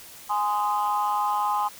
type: chord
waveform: sine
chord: Ab major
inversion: none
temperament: equal with one note detuned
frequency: 830.6 / 1035.7 / 1244.5 Hz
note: Ab5 / C6 / Eb6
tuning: 0 / -18 / 0 cents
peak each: -24 / -25 / -29 dBFS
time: 0.29-1.69 s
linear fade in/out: 20 ms
effects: tanh soft clip ceiling -15 dBFS + white hiss -45 dBFS RMS until 1.79 s